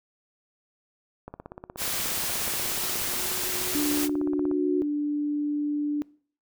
click train, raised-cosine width 1 ms, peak -24 dBFS, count 55, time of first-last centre 1.28-4.514 s, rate 16.7 Hz
sine tone with exponential growth, 364.6 Hz, F#4, 25 cents flat, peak -23 dBFS, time 1.5-4.82 s, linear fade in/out 0 ms, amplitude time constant 720 ms
white noise, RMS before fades -29 dBFS, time 1.77-4.09 s, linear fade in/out 50 ms
sine tone, 294.2 Hz, D4, 3 cents sharp, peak -24 dBFS, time 3.75-6.02 s, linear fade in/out 0 ms
effects noise-tail reverb RT60 0.5 s tail -23 dB re dry

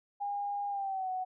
sine tone with pitch glide, 811 to 743.7 Hz, G#5 to F#5, -41 to +9 cents, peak -32 dBFS, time 0.2-1.25 s, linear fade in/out 20 ms, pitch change -150 cents, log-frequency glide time 0.69-1.1 s, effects none

